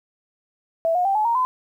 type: tone with pitch steps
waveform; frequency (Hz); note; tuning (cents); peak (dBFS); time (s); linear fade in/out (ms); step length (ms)
sine; 659.3 / 719 / 784 / 855 / 932.4 / 1016.8; E5 / F#5 / G5 / A5 / A#5 / C6; 0 / -50 / 0 / -50 / 0 / -50; -17; 0.85-1.45; 0; 100
effects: 9-bit